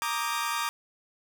sawtooth chord, Eb major seventh, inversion second, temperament equal with one note detuned, 932.3 / 1174.7 / 1244.5 / 1600.9 Hz, Bb5 / D6 / Eb6 / G6, 0 / 0 / 0 / +36 cents, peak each -29 / -28 / -31 / -34 dBFS, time 0.02-0.69 s, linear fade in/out 0 ms, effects none

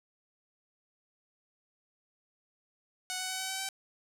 5% pulse tone with pitch steps, 740 / 746 / 752.1 / 758.2 / 764.3 / 770.5 Hz, F#5 / F#5 / F#5 / F#5 / G5 / G5, 0 / +14 / +28 / +42 / -44 / -30 cents, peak -22 dBFS, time 3.1-3.688 s, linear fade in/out 0 ms, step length 98 ms, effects none

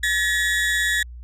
35% pulse tone pair together, 1717.2 / 1900 Hz, A6 / A#6, -43 / +33 cents, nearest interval major second, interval 176 cents, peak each -20 dBFS, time 0.03-1.03 s, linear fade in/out 5 ms, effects added 60 Hz sine -35 dBFS peak until 1.23 s + low-pass 11000 Hz 12 dB/octave

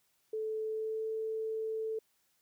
sine tone with pitch glide, 436.6 to 441.2 Hz, A4 to A4, -13 to +5 cents, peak -33 dBFS, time 0.33-1.99 s, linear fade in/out 5 ms, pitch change +18 cents, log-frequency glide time 0.65-1.09 s, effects white hiss -74 dBFS RMS until 2.41 s

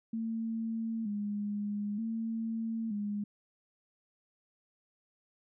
sine tone with vibrato, 215.6 Hz, A3, 35 cents flat, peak -32 dBFS, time 0.13-3.24 s, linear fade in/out 5 ms, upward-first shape square, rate 0.54 Hz, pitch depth 78 cents each way, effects none

